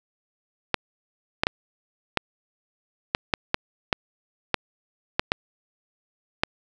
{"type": "clicks", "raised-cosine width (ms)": 0.3, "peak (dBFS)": -3, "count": 12, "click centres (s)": [0.743, 1.435, 1.469, 2.173, 3.149, 3.338, 3.544, 3.928, 4.543, 5.195, 5.319, 6.435], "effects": []}